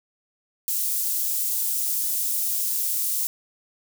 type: high-pass noise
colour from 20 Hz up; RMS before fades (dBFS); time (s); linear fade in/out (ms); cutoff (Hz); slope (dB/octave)
white; -25; 0.68-3.27; 0; 8200; 12
effects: none